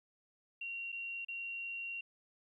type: tone with dropouts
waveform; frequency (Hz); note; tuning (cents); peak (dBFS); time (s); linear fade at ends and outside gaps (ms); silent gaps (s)
sine; 2752; F7; -26; -39; 0.61-2.01; 5; 0.92-0.925 / 1.249-1.284
effects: 13-bit